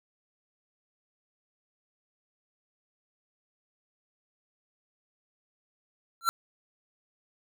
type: tone with exponential growth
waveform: square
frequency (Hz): 1357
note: E6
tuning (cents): +50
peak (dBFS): -18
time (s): 6.21-6.29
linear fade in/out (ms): 0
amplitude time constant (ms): 17
effects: none